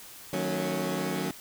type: chord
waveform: 20% pulse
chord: D# half-diminished seventh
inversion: none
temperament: equal with one note detuned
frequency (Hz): 155.56 / 185 / 225.8 / 277.2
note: D#3 / F#3 / A3 / C#4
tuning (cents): 0 / 0 / +45 / 0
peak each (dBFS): -31 / -27 / -32 / -29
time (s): 0.33-1.31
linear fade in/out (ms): 2
effects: white hiss -47 dBFS RMS until 1.4 s